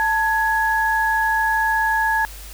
sine tone pair together, 886.2 / 1673 Hz, A5 / G#6, +12 / +12 cents, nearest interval major seventh, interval 1100 cents, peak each -19 / -19 dBFS, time 0-2.25 s, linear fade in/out 0 ms, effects added 50 Hz sine -36 dBFS peak until 2.53 s + white hiss -40 dBFS RMS until 2.53 s

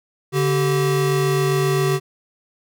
square tone pair together, 143.73 / 383.7 Hz, D3 / G4, -37 / -37 cents, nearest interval octave + perfect fourth, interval 1700 cents, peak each -20 dBFS, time 0.32-2 s, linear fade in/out 50 ms, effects none

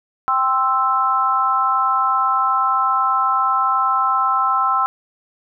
sine chord, C major, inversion second, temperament equal, 784 / 1046.5 / 1318.5 Hz, G5 / C6 / E6, 0 / 0 / 0 cents, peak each -22 / -19 / -17 dBFS, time 0.28-4.86 s, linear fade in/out 0 ms, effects none

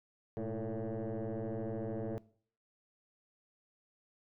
sine tone with frequency modulation, 117.7 Hz, A#2, 17 cents sharp, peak -33 dBFS, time 0.37-2.18 s, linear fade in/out 0 ms, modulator 111 Hz, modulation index 4.4, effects noise-tail reverb RT60 0.5 s tail -21 dB re dry + tanh soft clip ceiling -34 dBFS

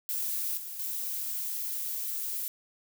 violet noise with level steps, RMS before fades -32 / -40 / -34 dBFS, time 0.09-2.48 s, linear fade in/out 0 ms, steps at 0.57 / 0.79 s, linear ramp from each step 5 ms, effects none

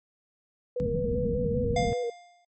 sine tone with vibrato, 482.2 Hz, B4, 41 cents flat, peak -27 dBFS, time 0.76-2.1 s, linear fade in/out 5 ms, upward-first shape square, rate 5.1 Hz, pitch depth 37 cents each way
white low-pass noise, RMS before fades -30 dBFS, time 0.8-1.93 s, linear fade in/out 0 ms, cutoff 250 Hz, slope 96 dB/octave
square tone with exponential decay, 703 Hz, F5, 11 cents sharp, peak -24 dBFS, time 1.76-2.45 s, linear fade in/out 5 ms, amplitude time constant 150 ms
effects MP3 32 kbps

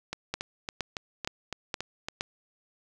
two click trains, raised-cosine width 0.2 ms, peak -16 / -13 dBFS, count 8 / 5, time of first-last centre 0.13-2.085 / 0.34-2.209 s, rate 3.58 / 2.14 Hz, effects none

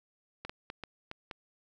clicks, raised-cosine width 0.3 ms, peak -24 dBFS, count 6, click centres 0.45 / 0.495 / 0.701 / 0.837 / 1.114 / 1.312 s, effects none

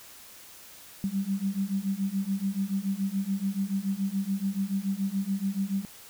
sine beating tone pair, 191.8 / 198.8 Hz, G3 / G3, -37 / +25 cents, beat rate 7 Hz, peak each -30 / -29 dBFS, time 1.04-5.85 s, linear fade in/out 0 ms, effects white hiss -49 dBFS RMS until 6.09 s

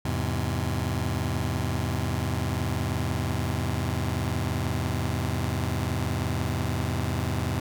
sawtooth chord, E augmented, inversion none, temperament just, 82.41 / 103.01 / 128.76 Hz, E2 / G#2 / B#2, 0 / -14 / -27 cents, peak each -26 dBFS, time 0.05-7.6 s, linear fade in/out 5 ms, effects none

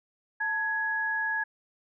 sine tone pair together, 887 / 1672.4 Hz, A5 / G#6, +14 / +12 cents, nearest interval major seventh, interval 1098 cents, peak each -34 / -27 dBFS, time 0.4-1.44 s, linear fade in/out 10 ms, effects none

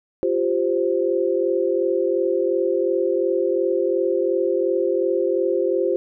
sine chord, F suspended second, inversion none, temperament equal, 349.2 / 392 / 523.3 Hz, F4 / G4 / C5, 0 / 0 / 0 cents, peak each -22 dBFS, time 0.23-5.96 s, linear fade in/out 0 ms, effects none

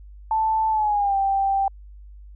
sine tone with pitch glide, 880 to 784 Hz, A5 to G5, 0 to 0 cents, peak -18 dBFS, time 0.31-1.68 s, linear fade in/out 2 ms, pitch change -200 cents, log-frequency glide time 0.7-1.16 s, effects added 50 Hz sine -40 dBFS peak until 2.35 s

